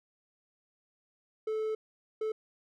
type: tone bursts at uneven times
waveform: triangle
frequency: 435.7 Hz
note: A4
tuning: 17 cents flat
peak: -28 dBFS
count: 2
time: 1.47-1.75 / 2.21-2.32 s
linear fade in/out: 5 ms
effects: none